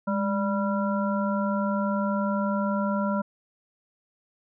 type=harmonic tone with a mistuned harmonic; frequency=196 Hz; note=G3; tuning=in tune; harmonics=1 / 3 / 5 / 7; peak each=-25 / -30 / -32 / -33 dBFS; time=0.07-3.22 s; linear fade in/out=10 ms; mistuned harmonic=1; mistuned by=+72 cents; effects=none